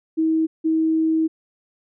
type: tone pair in turn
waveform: sine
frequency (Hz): 320 / 320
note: D#4 / D#4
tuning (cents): +49 / +49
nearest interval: unison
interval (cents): 0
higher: neither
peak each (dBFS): -16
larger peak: neither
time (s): 0.17-0.47 / 0.64-1.28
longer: second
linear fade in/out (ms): 20
effects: none